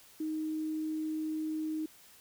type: tone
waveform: sine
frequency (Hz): 312.3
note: D#4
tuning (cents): +7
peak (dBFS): -32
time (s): 0.2-1.86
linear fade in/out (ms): 5
effects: white hiss -58 dBFS RMS until 2.2 s